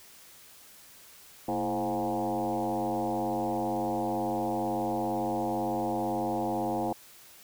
sine tone with frequency modulation, 523.3 Hz, C5, in tune, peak -27 dBFS, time 1.48-6.93 s, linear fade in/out 5 ms, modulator 97.9 Hz, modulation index 3.4, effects white hiss -53 dBFS RMS until 7.43 s

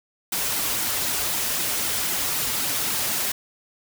white noise with flanger, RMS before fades -25 dBFS, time 0.32-3.32 s, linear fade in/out 5 ms, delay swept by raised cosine 1.7 to 6.2 ms, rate 3.9 Hz, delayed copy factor -0.7, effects none

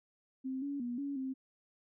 sine tone with pitch steps, 262.3 / 282.6 / 242 / 281.4 / 263.5 Hz, C4 / C#4 / B3 / C#4 / C4, +4 / +34 / -35 / +26 / +12 cents, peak -35 dBFS, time 0.44-1.34 s, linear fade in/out 20 ms, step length 180 ms, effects none

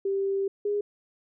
sine tone pair in turn, 392 / 411 Hz, G4 / G#4, 0 / -18 cents, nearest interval minor second, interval 82 cents, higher second, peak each -24 dBFS, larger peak neither, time 0.05-0.48 / 0.65-0.81 s, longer first, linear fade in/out 5 ms, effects none

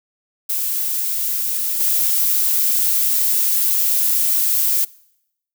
violet noise with level steps, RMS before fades -21 / -17 dBFS, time 0.49-4.85 s, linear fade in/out 10 ms, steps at 1.8 s, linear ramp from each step 2 ms, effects noise-tail reverb RT60 0.8 s tail -23 dB re dry

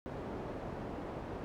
white low-pass noise, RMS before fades -42 dBFS, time 0.06-1.44 s, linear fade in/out 0 ms, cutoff 580 Hz, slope 12 dB/octave, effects none

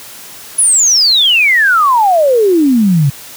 sine exponential sweep, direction down, 10548 to 132.5 Hz, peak -6 dBFS, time 0.58-3.1 s, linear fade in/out 10 ms, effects white hiss -32 dBFS RMS until 3.36 s + high-pass 80 Hz 12 dB/octave

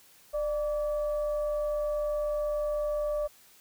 sine tone with frequency modulation, 596 Hz, D5, 25 cents sharp, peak -27 dBFS, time 0.33-3.28 s, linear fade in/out 20 ms, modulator 558 Hz, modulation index 0.36, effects white hiss -58 dBFS RMS until 3.6 s

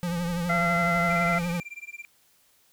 square tone with vibrato, 173.1 Hz, F3, 15 cents flat, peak -27 dBFS, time 0.03-1.6 s, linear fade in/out 0 ms, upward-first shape triangle, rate 12 Hz, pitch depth 65 cents each way
brown noise, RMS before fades -45 dBFS, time 0.05-1.59 s, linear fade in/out 50 ms
harmonic tone, 683 Hz, F5, 39 cents flat, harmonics 1 / 2 / 3, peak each -27 / -27 / -27 dBFS, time 0.49-1.39 s, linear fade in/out 10 ms
triangle tone with tremolo, 2371 Hz, D7, 16 cents sharp, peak -33 dBFS, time 1.1-2.05 s, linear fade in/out 0 ms, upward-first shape sine, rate 18 Hz, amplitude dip 100%
effects white hiss -63 dBFS RMS until 2.72 s

